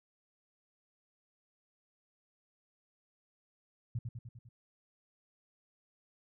sine tone with echo, 117.9 Hz, A#2, 20 cents sharp, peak -32 dBFS, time 3.95-3.99 s, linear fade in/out 5 ms, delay 100 ms, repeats 5, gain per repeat -4 dB, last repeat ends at 4.49 s, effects none

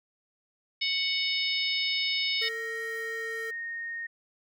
harmonic tone, 740 Hz, F#5, in tune, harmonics 3 / 4 / 5 / 6 / 7, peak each -31 / -33 / -31 / -38 / -33 dBFS, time 0.81-2.49 s, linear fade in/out 10 ms
square tone, 449.1 Hz, A4, 35 cents sharp, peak -38 dBFS, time 2.41-3.51 s, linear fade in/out 10 ms
sine tone with pitch glide, 1872 to 1852.6 Hz, A#6 to A#6, +7 to -11 cents, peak -33 dBFS, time 2.42-4.07 s, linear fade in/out 10 ms, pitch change -18 cents, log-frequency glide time 2.82-3.67 s
effects none

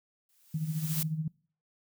blue noise with exponential growth, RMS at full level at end -31 dBFS, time 0.29-1.03 s, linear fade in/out 2 ms, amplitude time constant 160 ms
sine tone with tremolo, 157.2 Hz, D#3, 18 cents sharp, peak -27 dBFS, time 0.54-1.28 s, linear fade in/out 5 ms, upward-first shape sine, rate 14 Hz, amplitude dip 65%
effects noise-tail reverb RT60 0.5 s tail -26 dB re dry

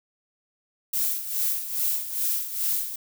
violet noise with tremolo, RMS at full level -24 dBFS, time 0.93-2.96 s, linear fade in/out 5 ms, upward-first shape sine, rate 2.4 Hz, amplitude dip 70%, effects none

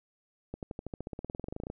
accelerating click train, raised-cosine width 2 ms, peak -24 dBFS, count 22, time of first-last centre 0.54-1.701 s, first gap 88 ms, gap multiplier 0.95, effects none

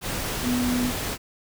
sine tone in noise, 246.9 Hz, B3, in tune, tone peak -22 dBFS, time 0.42-0.93 s, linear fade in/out 50 ms, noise pink, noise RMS -29 dBFS, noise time 0.01-1.18 s, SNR +4 dB, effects none

